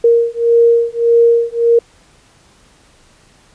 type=beating tone pair; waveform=sine; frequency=466.2 / 467.9 Hz; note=A#4 / A#4; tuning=0 / +6 cents; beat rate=1.7 Hz; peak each=-11 dBFS; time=0.04-1.79 s; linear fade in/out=5 ms; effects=pink hiss -49 dBFS RMS until 3.54 s + resampled to 22050 Hz